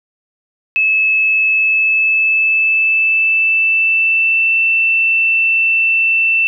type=tone with pitch glide; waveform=sine; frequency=2599 to 2671 Hz; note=E7 to E7; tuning=-25 to +22 cents; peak=-10 dBFS; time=0.76-6.47 s; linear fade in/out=0 ms; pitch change=+47 cents; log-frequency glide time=1.47-4.58 s; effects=none